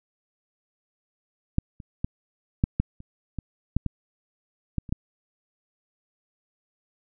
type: clicks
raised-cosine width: 5 ms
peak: -8 / -28 / -13 / -7 / -9 / -30 / -18 / -9 / -14 / -13 / -27 / -12 dBFS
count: 12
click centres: 1.584 / 1.802 / 2.045 / 2.639 / 2.8 / 3.004 / 3.387 / 3.766 / 3.863 / 4.783 / 4.892 / 4.925 s
effects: none